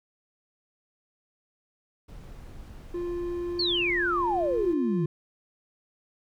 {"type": "noise", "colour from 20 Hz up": "brown", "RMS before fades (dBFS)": -43, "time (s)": [2.08, 4.74], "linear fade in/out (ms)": 10}
{"type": "tone", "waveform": "triangle", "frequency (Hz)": 349.2, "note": "F4", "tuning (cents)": 0, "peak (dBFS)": -27, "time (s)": [2.94, 5.06], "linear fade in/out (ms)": 5}
{"type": "exponential sweep", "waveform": "sine", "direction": "down", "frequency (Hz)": [4561, 146.83], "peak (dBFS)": -24, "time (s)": [3.59, 5.06], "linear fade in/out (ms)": 5}
{"effects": []}